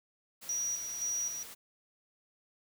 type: noise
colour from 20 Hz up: white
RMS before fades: -48 dBFS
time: 0.41-1.55 s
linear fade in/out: 20 ms
type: tone with tremolo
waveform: sine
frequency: 5790 Hz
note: F#8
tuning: 38 cents flat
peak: -31 dBFS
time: 0.49-1.43 s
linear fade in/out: 2 ms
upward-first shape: square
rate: 1.9 Hz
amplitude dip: 50%
effects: none